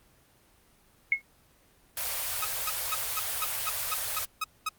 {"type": "tone with exponential decay", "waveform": "sine", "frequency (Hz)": 2175, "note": "C#7", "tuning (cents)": -33, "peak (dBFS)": -17, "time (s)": [1.12, 1.22], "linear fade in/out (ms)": 2, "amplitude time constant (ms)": 20}
{"type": "band-stop noise", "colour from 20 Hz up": "white", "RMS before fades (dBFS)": -32, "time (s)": [1.97, 4.25], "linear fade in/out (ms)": 2, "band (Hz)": [120, 480], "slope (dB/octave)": 48}
{"type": "tone bursts", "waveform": "sawtooth", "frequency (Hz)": 1268, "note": "D#6", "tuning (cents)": 32, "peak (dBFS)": -24, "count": 10, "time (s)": [2.42, 4.69], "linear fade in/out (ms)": 5, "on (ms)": 29, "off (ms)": 220}
{"effects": ["pink hiss -62 dBFS RMS until 4.78 s", "Opus 24 kbps"]}